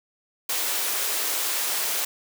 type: high-pass noise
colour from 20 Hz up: white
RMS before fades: -26 dBFS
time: 0.49-2.05 s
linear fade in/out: 5 ms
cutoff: 340 Hz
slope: 24 dB/octave
effects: none